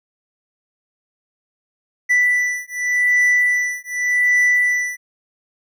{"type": "beating tone pair", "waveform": "triangle", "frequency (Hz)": [1975.5, 1976.36], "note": ["B6", "B6"], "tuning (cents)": [0, 1], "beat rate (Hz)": 0.86, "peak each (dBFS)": -16, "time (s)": [2.09, 4.97], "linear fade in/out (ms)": 20, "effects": []}